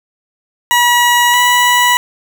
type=tone pair in turn; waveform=20% pulse; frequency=965 / 979 Hz; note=B5 / B5; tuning=-40 / -15 cents; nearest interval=unison; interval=25 cents; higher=second; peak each=-3 dBFS; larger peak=neither; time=0.71-1.34 / 1.34-1.97 s; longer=neither; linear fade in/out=0 ms; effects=none